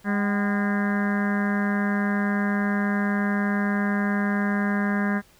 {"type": "harmonic tone with a mistuned harmonic", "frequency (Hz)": 203.5, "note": "G#3", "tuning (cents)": -35, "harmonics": [1, 2, 3, 4, 5, 6, 7, 8, 9, 10], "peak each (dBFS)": [-22, -35, -36, -36, -36, -38, -38, -31, -36, -41], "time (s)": [0.04, 5.22], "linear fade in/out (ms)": 50, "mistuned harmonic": 4, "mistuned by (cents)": -100, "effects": ["pink hiss -56 dBFS RMS until 5.39 s"]}